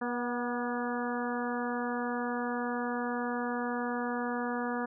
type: harmonic tone with a mistuned harmonic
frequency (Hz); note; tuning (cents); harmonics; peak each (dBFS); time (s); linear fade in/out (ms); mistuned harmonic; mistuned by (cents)
241.8; B3; -36; 1 / 2 / 3 / 4 / 5 / 6 / 7; -34 / -37 / -39 / -40 / -41 / -42 / -42; 0.01-4.86; 10; 3; +25
effects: none